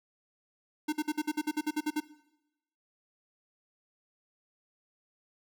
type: tone bursts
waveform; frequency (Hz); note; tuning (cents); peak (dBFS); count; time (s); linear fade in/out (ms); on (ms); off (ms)
square; 303.3; D#4; -44; -28; 12; 0.88-2.004; 10; 46; 52
effects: noise-tail reverb RT60 0.9 s tail -18 dB re dry